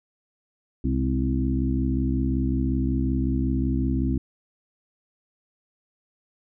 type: harmonic tone with a mistuned harmonic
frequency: 65.41 Hz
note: C2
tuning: in tune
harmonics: 1 / 2 / 3 / 4 / 5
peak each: -25 / -28 / -31 / -26 / -31 dBFS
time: 0.84-4.18 s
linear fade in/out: 5 ms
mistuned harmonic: 3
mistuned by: +68 cents
effects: none